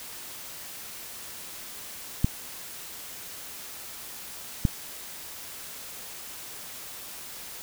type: clicks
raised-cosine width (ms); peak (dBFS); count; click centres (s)
5; -8; 2; 2.245 / 4.652
effects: white hiss -41 dBFS RMS until 7.62 s